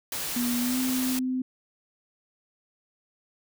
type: noise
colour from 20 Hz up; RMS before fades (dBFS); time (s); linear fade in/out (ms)
white; -32; 0.12-1.19; 2
type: tone with pitch glide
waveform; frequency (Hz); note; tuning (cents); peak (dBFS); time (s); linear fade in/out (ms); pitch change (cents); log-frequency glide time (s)
sine; 242.8 to 256.6; B3 to C4; -29 to -34; -25; 0.36-1.42; 5; +95; 0.6-0.78
effects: none